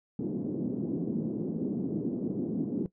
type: band-pass noise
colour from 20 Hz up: pink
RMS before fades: -32 dBFS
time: 0.19-2.86 s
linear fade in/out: 2 ms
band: 190 to 330 Hz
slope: 24 dB/octave
effects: noise-tail reverb RT60 0.1 s tail -17 dB re dry